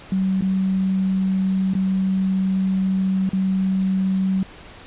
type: tone with dropouts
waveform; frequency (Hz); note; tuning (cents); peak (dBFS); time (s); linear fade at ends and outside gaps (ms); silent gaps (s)
sine; 190; F#3; +46; -17; 0.12-4.43; 2; 0.41-0.422 / 1.736-1.751 / 3.292-3.332
effects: pink hiss -42 dBFS RMS until 4.86 s + resampled to 8000 Hz